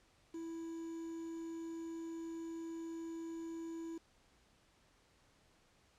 triangle tone with quantisation, 329.6 Hz, E4, in tune, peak -40 dBFS, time 0.34-3.98 s, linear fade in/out 5 ms, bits 10, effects pink hiss -70 dBFS RMS until 5.98 s + low-pass 8000 Hz 12 dB/octave

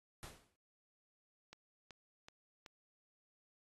pink noise with exponential decay, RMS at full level -48 dBFS, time 0.23-0.56 s, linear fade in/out 0 ms, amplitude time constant 70 ms
click train, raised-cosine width 0.2 ms, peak -35 dBFS, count 4, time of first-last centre 1.53-2.662 s, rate 2.65 Hz
effects AAC 32 kbps

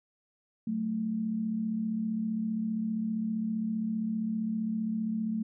sine tone pair together, 186.09 / 221.3 Hz, F#3 / A3, +10 / +10 cents, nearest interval minor third, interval 300 cents, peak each -37 / -29 dBFS, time 0.67-5.43 s, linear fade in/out 5 ms, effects none

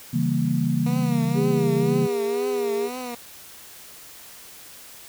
sine chord, C# diminished seventh, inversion none, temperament equal, 138.59 / 164.81 / 196 / 233.1 Hz, C#3 / E3 / G3 / Bb3, 0 / 0 / 0 / 0 cents, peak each -25 / -24 / -29 / -24 dBFS, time 0.13-2.07 s, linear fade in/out 10 ms
15% pulse tone with vibrato, 240.4 Hz, B3, 46 cents flat, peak -24 dBFS, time 0.86-3.15 s, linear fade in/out 5 ms, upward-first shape triangle, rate 2 Hz, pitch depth 110 cents each way
sine tone with pitch glide, 404.3 to 406.9 Hz, G#4 to G#4, -46 to -35 cents, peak -22 dBFS, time 1.34-2.9 s, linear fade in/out 50 ms, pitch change +11 cents, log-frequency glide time 2.07-2.44 s
effects white hiss -44 dBFS RMS until 5.08 s

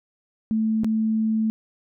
sine tone with dropouts, 220 Hz, A3, in tune, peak -19 dBFS, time 0.51-1.5 s, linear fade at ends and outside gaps 0 ms, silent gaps 0.835-0.845 s, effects none

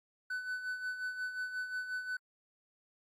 triangle tone with tremolo, 1500 Hz, F#6, 23 cents sharp, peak -32 dBFS, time 0.3-2.17 s, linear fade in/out 5 ms, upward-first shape sine, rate 5.6 Hz, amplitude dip 60%, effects AAC 48 kbps

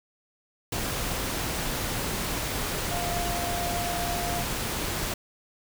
sine tone in noise, 698 Hz, F5, 1 cent flat, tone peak -31 dBFS, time 2.91-4.43 s, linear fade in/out 5 ms, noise pink, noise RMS -30 dBFS, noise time 0.72-5.14 s, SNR -4 dB, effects none

